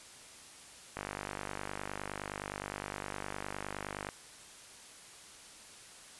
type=click train; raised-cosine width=0.5 ms; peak=-22 dBFS; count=156; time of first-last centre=0.97-4.089 s; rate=49.7 Hz; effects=white hiss -53 dBFS RMS until 6.19 s + resampled to 24000 Hz